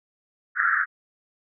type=band-pass noise; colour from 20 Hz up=white; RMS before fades=-22 dBFS; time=0.55-0.86 s; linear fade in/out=50 ms; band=1300 to 1800 Hz; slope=96 dB/octave; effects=none